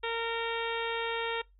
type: harmonic tone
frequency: 460.3 Hz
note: A#4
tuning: 22 cents flat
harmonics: 1 / 2 / 3 / 4 / 5 / 6 / 7 / 8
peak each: -34 / -37 / -39 / -40 / -41 / -42 / -42 / -43 dBFS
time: 0.03-1.42 s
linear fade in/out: 10 ms
effects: noise-tail reverb RT60 0.2 s tail -23 dB re dry + added 47 Hz sine -58 dBFS peak until 1.59 s